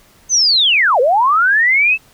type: linear two-way sweep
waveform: sine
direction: down then up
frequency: 6330 to 466.2 to 2659 Hz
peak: -9 dBFS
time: 0.29-1.98 s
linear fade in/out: 50 ms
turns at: 1 s
effects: pink hiss -49 dBFS RMS until 2.13 s